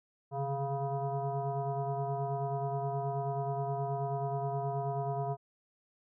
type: tone with frequency modulation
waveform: sine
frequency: 415.3 Hz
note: G#4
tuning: in tune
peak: -31 dBFS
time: 0.31-5.37 s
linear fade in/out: 50 ms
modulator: 280 Hz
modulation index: 1.7
effects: none